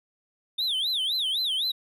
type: tone with vibrato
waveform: triangle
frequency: 3520 Hz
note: A7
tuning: in tune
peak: -23 dBFS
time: 0.58-1.72 s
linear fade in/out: 10 ms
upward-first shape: sine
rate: 3.9 Hz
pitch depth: 260 cents each way
effects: none